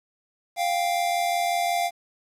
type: tone pair together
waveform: square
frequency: 698.5 / 784 Hz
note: F5 / G5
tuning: 0 / 0 cents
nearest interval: major second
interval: 200 cents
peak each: -24 / -29 dBFS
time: 0.56-1.91 s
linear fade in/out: 50 ms
effects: resampled to 32000 Hz + 9-bit